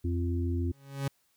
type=harmonic tone; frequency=86.4 Hz; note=F2; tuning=18 cents flat; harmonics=1 / 3 / 4; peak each=-28 / -35 / -37 dBFS; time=0.04-0.72 s; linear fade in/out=10 ms
type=tone with exponential growth; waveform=40% pulse; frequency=138.1 Hz; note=C#3; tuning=6 cents flat; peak=-26 dBFS; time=0.7-1.08 s; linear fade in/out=5 ms; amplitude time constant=82 ms
effects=white hiss -71 dBFS RMS until 1.36 s